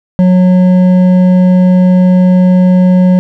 sine tone with hard clipping, 182.6 Hz, F#3, 23 cents flat, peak -5 dBFS, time 0.19-3.19 s, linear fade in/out 0 ms, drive 7 dB, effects none

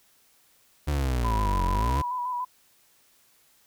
35% pulse exponential two-way sweep, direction down then up, 75.2 to 43.65 to 75.2 Hz, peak -22 dBFS, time 0.87-2.02 s, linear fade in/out 10 ms, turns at 1.67 s
sine tone with vibrato, 988 Hz, B5, in tune, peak -27 dBFS, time 1.24-2.45 s, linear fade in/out 10 ms, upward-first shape square, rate 6.9 Hz, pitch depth 29 cents each way
effects white hiss -62 dBFS RMS until 3.66 s

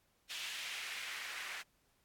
white noise with band-pass filter sweep, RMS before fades -44 dBFS, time 0.29-1.63 s, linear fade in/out 20 ms, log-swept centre 2900 to 1800 Hz, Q 1.9, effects pink hiss -75 dBFS RMS until 2.04 s + AAC 64 kbps

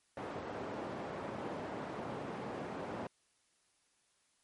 white band-pass noise, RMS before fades -42 dBFS, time 0.17-3.07 s, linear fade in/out 2 ms, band 130 to 740 Hz, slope 12 dB/octave, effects white hiss -74 dBFS RMS until 4.43 s + MP3 48 kbps

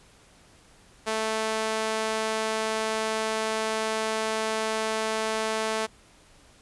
sawtooth tone with high-pass filter, 219.7 Hz, A3, 2 cents flat, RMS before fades -28 dBFS, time 1.06-5.87 s, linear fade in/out 20 ms, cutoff 520 Hz, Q 0.91, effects pink hiss -56 dBFS RMS until 6.61 s + resampled to 24000 Hz

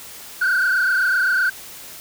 sine tone with frequency modulation, 1499 Hz, F#6, 22 cents sharp, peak -13 dBFS, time 0.41-1.5 s, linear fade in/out 10 ms, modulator 27.8 Hz, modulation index 2.4, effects tanh soft clip ceiling -14 dBFS + white hiss -38 dBFS RMS until 2 s

